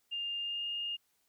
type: tone with pitch glide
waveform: sine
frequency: 2808 to 2832 Hz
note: F7 to F7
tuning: +9 to +23 cents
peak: -34 dBFS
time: 0.11-0.97 s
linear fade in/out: 20 ms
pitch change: +14 cents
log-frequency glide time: 0.4-0.66 s
effects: white hiss -75 dBFS RMS until 1.28 s